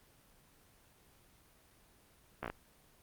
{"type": "slowing click train", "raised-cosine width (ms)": 0.5, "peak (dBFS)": -23, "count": 5, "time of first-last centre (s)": [2.43, 2.5], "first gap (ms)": 14, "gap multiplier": 1.15, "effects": ["pink hiss -65 dBFS RMS until 3.02 s", "Opus 24 kbps"]}